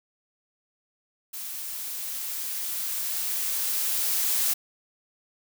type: noise with level ramp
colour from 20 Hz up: blue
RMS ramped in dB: -36 to -24 dBFS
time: 1.33-4.54 s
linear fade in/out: 10 ms
effects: none